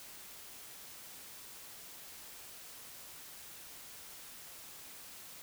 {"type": "silence", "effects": ["white hiss -51 dBFS RMS until 5.42 s"]}